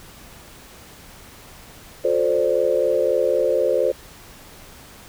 sine chord, D minor seventh, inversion first, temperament equal with one note detuned, 358.4 / 440 / 523.3 / 587.3 Hz, F4 / A4 / C5 / D5, +45 / 0 / 0 / 0 cents, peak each -25 / -23 / -19 / -23 dBFS, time 2.04-3.92 s, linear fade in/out 10 ms, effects pink hiss -44 dBFS RMS until 5.08 s

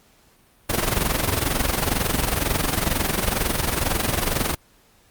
pink noise with amplitude modulation, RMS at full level -19 dBFS, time 0.69-4.55 s, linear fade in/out 10 ms, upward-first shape sine, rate 22.1 Hz, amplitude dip 70%, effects pink hiss -57 dBFS RMS until 5.1 s + Opus 48 kbps

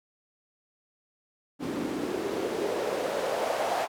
white noise with band-pass filter sweep, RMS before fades -30 dBFS, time 1.59-3.88 s, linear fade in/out 50 ms, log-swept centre 270 to 710 Hz, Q 3.3, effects none

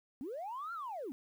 sine linear two-way sweep, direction up then down, 233.1 to 1409 to 233.1 Hz, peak -38 dBFS, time 0.21-1.12 s, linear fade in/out 0 ms, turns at 0.73 s, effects tanh soft clip ceiling -34 dBFS + 11-bit

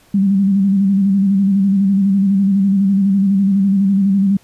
sine tone with vibrato, 196 Hz, G3, in tune, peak -10 dBFS, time 0.14-4.37 s, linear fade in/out 5 ms, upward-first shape square, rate 12 Hz, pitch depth 41 cents each way, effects pink hiss -51 dBFS RMS until 4.43 s + resampled to 32000 Hz

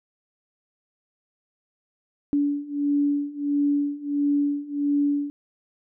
sine beating tone pair, 286.6 / 288.1 Hz, D4 / D4, -42 / -33 cents, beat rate 1.5 Hz, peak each -25 / -23 dBFS, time 2.33-5.3 s, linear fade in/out 0 ms, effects none

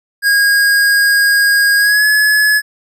square tone with pitch glide, 1634 to 1702.4 Hz, G#6 to G#6, -29 to +42 cents, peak -9 dBFS, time 0.22-2.62 s, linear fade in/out 50 ms, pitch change +71 cents, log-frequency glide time 1.77-2.05 s, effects none

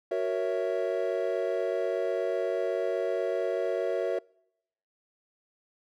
triangle chord, F# dominant seventh, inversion none, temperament equal, 370 / 466.2 / 554.4 / 659.3 Hz, F#4 / A#4 / C#5 / E5, 0 / 0 / 0 / 0 cents, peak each -30 dBFS, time 0.11-4.19 s, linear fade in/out 5 ms, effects noise-tail reverb RT60 0.8 s tail -26 dB re dry

